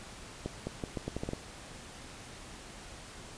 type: accelerating click train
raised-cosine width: 2 ms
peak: -21 dBFS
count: 9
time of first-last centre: 0.46-1.334 s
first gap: 210 ms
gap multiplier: 0.8
effects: pink hiss -48 dBFS RMS until 3.37 s + resampled to 22050 Hz